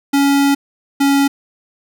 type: tone pair in turn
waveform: square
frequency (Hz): 280 / 278.8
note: C#4 / C#4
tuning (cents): +18 / +10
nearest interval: unison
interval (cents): 8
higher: first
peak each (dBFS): -11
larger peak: neither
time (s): 0.13-0.55 / 1-1.28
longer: first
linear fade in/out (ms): 10
effects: none